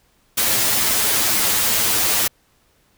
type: noise with comb filter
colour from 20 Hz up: white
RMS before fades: -18 dBFS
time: 0.37-2.28 s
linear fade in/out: 10 ms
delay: 9.3 ms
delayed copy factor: +0.8
effects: pink hiss -60 dBFS RMS until 2.97 s